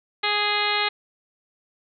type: harmonic tone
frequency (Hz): 415.3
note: G#4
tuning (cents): 0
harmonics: 1 / 2 / 3 / 4 / 5 / 6 / 7 / 8 / 9 / 10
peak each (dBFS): -32 / -28 / -29 / -31 / -27 / -30 / -33 / -31 / -30 / -30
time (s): 0.23-0.89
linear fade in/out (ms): 10
effects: none